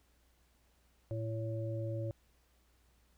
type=harmonic tone; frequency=112 Hz; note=A2; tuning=31 cents sharp; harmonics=1 / 3 / 5; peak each=-36 / -44 / -42 dBFS; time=1.11-2.11 s; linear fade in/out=0 ms; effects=added 60 Hz sine -69 dBFS peak until 3.17 s + pink hiss -73 dBFS RMS until 3.17 s